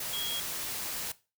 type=tone in noise; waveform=sine; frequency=3291 Hz; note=G#7; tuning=16 cents flat; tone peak=-33 dBFS; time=0.13-0.4 s; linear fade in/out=5 ms; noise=white; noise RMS=-36 dBFS; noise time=0-1.12 s; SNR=0 dB; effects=noise-tail reverb RT60 0.3 s tail -18 dB re dry